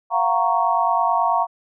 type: chord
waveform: sine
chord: Gb major seventh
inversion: third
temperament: equal with one note detuned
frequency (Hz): 690.8 / 740 / 932.3 / 1108.7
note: F5 / Gb5 / Bb5 / Db6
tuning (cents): -19 / 0 / 0 / 0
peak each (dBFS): -22 / -23 / -20 / -22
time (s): 0.1-1.47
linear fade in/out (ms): 50
effects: none